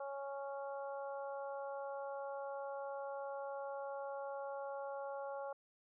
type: harmonic tone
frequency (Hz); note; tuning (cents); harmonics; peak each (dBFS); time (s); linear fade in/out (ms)
277.2; C#4; 0; 2 / 3 / 4 / 5; -43 / -47 / -52 / -54; 0-5.53; 5
effects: none